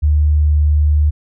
sine tone, 74.9 Hz, D2, 35 cents sharp, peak -9 dBFS, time 0.02-1.11 s, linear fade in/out 20 ms, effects none

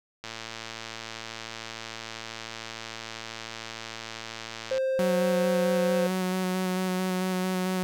click train, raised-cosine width 0.2 ms, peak -19 dBFS, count 514, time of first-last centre 0.24-4.78 s, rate 113 Hz
triangle tone with pitch glide, 527 to 520.6 Hz, C5 to C5, +12 to -9 cents, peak -22 dBFS, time 4.71-6.07 s, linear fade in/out 5 ms, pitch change -21 cents, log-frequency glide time 5.08-5.7 s
sawtooth tone with vibrato, 185 Hz, F#3, in tune, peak -22 dBFS, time 4.99-7.83 s, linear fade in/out 0 ms, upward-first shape square, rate 4.5 Hz, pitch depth 12 cents each way
effects none

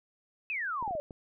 sine exponential sweep, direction down, 2637 to 561 Hz, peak -31 dBFS, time 0.5-1 s, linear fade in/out 0 ms
clicks, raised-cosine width 2 ms, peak -31 dBFS, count 5, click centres 0.826 / 0.878 / 0.909 / 0.952 / 1.108 s
effects none

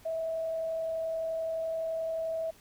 sine tone with frequency modulation, 650 Hz, E5, 24 cents flat, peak -30 dBFS, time 0.05-2.51 s, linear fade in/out 10 ms, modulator 31.6 Hz, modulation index 0.22, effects pink hiss -58 dBFS RMS until 2.6 s

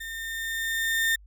35% pulse tone with level ramp, 1815 Hz, A#6, 47 cents flat, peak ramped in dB -33 to -19 dBFS, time 0-1.16 s, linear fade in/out 10 ms, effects added 50 Hz sine -48 dBFS peak until 1.26 s

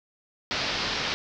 white low-pass noise, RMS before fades -29 dBFS, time 0.51-1.14 s, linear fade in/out 0 ms, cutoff 5200 Hz, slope 48 dB/octave, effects none

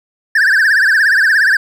triangle tone with vibrato, 1661.2 Hz, G#6, in tune, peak -6 dBFS, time 0.35-1.57 s, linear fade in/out 5 ms, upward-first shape triangle, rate 17 Hz, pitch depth 190 cents each way, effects none

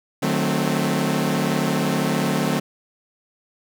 sawtooth chord, D# diminished seventh, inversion none, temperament equal with one note detuned, 152.19 / 185 / 220 / 261.6 Hz, D#3 / F#3 / A3 / C4, -38 / 0 / 0 / 0 cents, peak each -21 dBFS, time 0.22-2.6 s, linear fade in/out 10 ms, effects none

